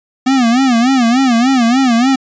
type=tone with vibrato; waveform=square; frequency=248.7 Hz; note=B3; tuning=12 cents sharp; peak=-9 dBFS; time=0.26-2.16 s; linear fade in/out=10 ms; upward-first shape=sine; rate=3.4 Hz; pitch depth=150 cents each way; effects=resampled to 16000 Hz